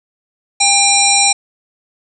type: harmonic tone with a mistuned harmonic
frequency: 799 Hz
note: G5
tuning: 33 cents sharp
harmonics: 1 / 3 / 5 / 7 / 9 / 10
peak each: -16 / -16 / -16 / -16 / -16 / -16 dBFS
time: 0.6-1.33 s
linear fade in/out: 10 ms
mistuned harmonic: 10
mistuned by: +50 cents
effects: none